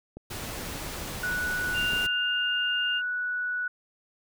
click train, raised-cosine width 2 ms, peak -27 dBFS, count 4, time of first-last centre 0.17-1.935 s, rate 1.7 Hz
pink noise, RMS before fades -36 dBFS, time 0.3-2.07 s, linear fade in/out 10 ms
sine tone, 1475 Hz, F#6, 6 cents flat, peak -27 dBFS, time 1.23-3.68 s, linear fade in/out 5 ms
sine tone with pitch glide, 2794 to 2813 Hz, F7 to F7, 0 to +12 cents, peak -27 dBFS, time 1.73-3.02 s, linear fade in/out 50 ms, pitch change +12 cents, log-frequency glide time 1.85-2.31 s
effects none

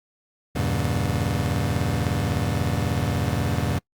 30% pulse chord, E diminished seventh, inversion none, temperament just, 82.41 / 98.89 / 118.67 / 142.4 Hz, E2 / G2 / Bb2 / Db3, 0 / +16 / +31 / +47 cents, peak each -25 dBFS, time 0.55-3.79 s, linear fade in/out 10 ms, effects noise-tail reverb RT60 0.1 s tail -25 dB re dry + Opus 48 kbps

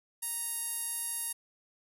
sawtooth tone with band-pass filter, 932.3 Hz, A#5, in tune, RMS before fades -36 dBFS, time 0.22-1.33 s, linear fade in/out 10 ms, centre 11000 Hz, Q 5.1, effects none

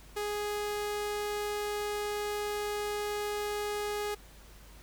sawtooth tone, 415.3 Hz, G#4, in tune, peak -28 dBFS, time 0.16-4.15 s, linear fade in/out 10 ms, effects added 50 Hz sine -52 dBFS peak until 4.82 s + pink hiss -56 dBFS RMS until 4.82 s

